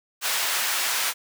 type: high-pass noise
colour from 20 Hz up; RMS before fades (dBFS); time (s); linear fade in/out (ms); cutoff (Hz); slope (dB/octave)
pink; -25; 0.21-1.14; 50; 1200; 12
effects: none